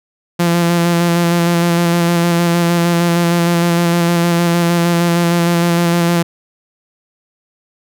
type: tone with vibrato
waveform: sawtooth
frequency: 171.3 Hz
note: F3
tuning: 33 cents flat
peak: -7 dBFS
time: 0.39-6.23 s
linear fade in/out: 10 ms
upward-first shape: square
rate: 6.5 Hz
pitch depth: 16 cents each way
effects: none

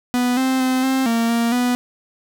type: tone with pitch steps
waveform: 45% pulse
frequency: 247 / 261.5 / 258.1 / 264 / 230.5 / 233 / 246.4 Hz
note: B3 / C4 / C4 / C4 / A#3 / A#3 / B3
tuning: 0 / -1 / -23 / +16 / -19 / -1 / -4 cents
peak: -16 dBFS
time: 0.14-1.75 s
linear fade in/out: 0 ms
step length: 230 ms
effects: none

